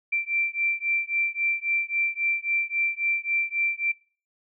sine beating tone pair, 2349 / 2352.7 Hz, D7 / D7, 0 / +2 cents, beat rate 3.7 Hz, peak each -27 dBFS, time 0.12-3.92 s, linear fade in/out 10 ms, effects noise-tail reverb RT60 0.4 s tail -22 dB re dry

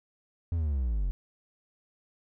triangle linear sweep, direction down, 87.3 to 41.84 Hz, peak -24 dBFS, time 0.52-1.11 s, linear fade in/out 0 ms, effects none

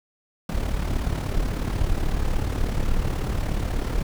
brown noise with amplitude modulation, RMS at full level -21 dBFS, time 0.49-4.03 s, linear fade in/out 2 ms, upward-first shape sine, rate 36.4 Hz, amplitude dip 60%, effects none

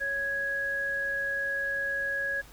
sine tone pair together, 554.4 / 1662.7 Hz, C#5 / G#6, 0 / +2 cents, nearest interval octave + perfect fifth, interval 1902 cents, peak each -38 / -28 dBFS, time 0-2.42 s, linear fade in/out 20 ms, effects added 50 Hz sine -56 dBFS peak until 2.52 s + pink hiss -53 dBFS RMS until 2.52 s

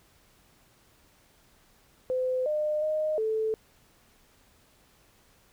sine tone with pitch steps, 511 / 606 / 618 / 438.7 Hz, C5 / D#5 / D#5 / A4, -41 / -46 / -12 / -5 cents, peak -25 dBFS, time 2.1-3.54 s, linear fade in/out 0 ms, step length 360 ms, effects pink hiss -62 dBFS RMS until 5.52 s

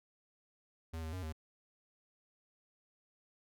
square tone with pitch steps, 81.4 / 79.8 / 92.2 / 78.8 Hz, E2 / D#2 / F#2 / D#2, -21 / +44 / -6 / +23 cents, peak -40 dBFS, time 0.93-1.326 s, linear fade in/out 10 ms, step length 99 ms, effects none

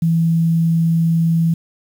sine tone with quantisation, 165.1 Hz, E3, 3 cents sharp, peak -12 dBFS, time 0.02-1.54 s, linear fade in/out 5 ms, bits 7, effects none

